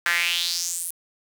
sawtooth tone with high-pass filter sweep, 172.3 Hz, F3, 23 cents flat, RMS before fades -25 dBFS, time 0.06-0.91 s, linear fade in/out 0 ms, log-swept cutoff 1600 to 11000 Hz, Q 4.1, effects 8-bit

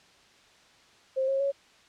sine tone with pitch steps, 528 / 541.6 / 555.5 Hz, C5 / C#5 / C#5, +16 / -40 / +4 cents, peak -24 dBFS, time 1.16-1.52 s, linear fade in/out 20 ms, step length 120 ms, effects white hiss -58 dBFS RMS until 1.88 s + low-pass 5000 Hz 12 dB/octave

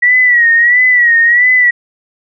sine tone with vibrato, 1927 Hz, B6, 43 cents flat, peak -5 dBFS, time 0.02-1.71 s, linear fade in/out 10 ms, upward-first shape sine, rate 1.5 Hz, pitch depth 77 cents each way, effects none

